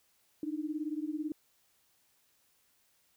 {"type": "beating tone pair", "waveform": "sine", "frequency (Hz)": [297.9, 315.9], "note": ["D4", "D#4"], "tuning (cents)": [25, 26], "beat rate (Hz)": 18, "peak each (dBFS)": [-36, -37], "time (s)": [0.43, 1.32], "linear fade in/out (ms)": 2, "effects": ["white hiss -71 dBFS RMS until 3.16 s"]}